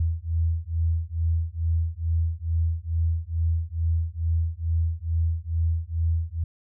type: beating tone pair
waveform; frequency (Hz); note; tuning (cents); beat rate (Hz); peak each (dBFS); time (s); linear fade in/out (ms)
sine; 81.3 / 83.6; E2 / E2; -23 / +25; 2.3; -25; 0-6.44; 5
effects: none